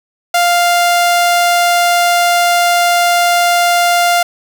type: tone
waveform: sawtooth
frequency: 698.5 Hz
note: F5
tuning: in tune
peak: -5 dBFS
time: 0.34-4.23 s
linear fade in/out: 5 ms
effects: none